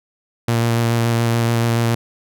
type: tone with vibrato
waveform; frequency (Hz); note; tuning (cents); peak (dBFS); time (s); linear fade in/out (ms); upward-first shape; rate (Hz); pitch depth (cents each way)
sawtooth; 116.54; A#2; 0; -11; 0.48-1.95; 5; square; 7; 13
effects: none